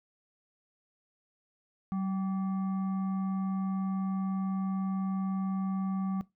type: tone with frequency modulation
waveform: sine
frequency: 191 Hz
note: G3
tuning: 45 cents flat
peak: -29 dBFS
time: 1.92-6.21 s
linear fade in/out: 0 ms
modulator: 966 Hz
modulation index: 0.33
effects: noise-tail reverb RT60 0.2 s tail -19 dB re dry